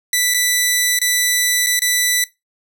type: tone with dropouts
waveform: 10% pulse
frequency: 1980 Hz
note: B6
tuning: 4 cents sharp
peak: -5 dBFS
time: 0.13-2.24 s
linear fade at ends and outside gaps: 2 ms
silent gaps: 0.339-0.344 / 0.989-1.015 / 1.663-1.668 / 1.793-1.819 s
effects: noise-tail reverb RT60 0.2 s tail -19 dB re dry